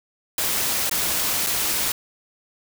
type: noise with dropouts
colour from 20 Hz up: white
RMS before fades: -23 dBFS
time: 0.38-1.92 s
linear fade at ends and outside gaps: 2 ms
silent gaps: 0.896-0.912 / 1.465-1.469 s
effects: none